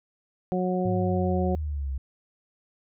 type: harmonic tone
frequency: 182.8 Hz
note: F#3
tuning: 21 cents flat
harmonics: 1 / 2 / 3 / 4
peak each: -26 / -29 / -31 / -32 dBFS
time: 0.52-1.55 s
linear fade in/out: 0 ms
type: exponential sweep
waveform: sine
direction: down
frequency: 107.7 to 65.2 Hz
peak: -27 dBFS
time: 0.85-1.98 s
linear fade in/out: 5 ms
effects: none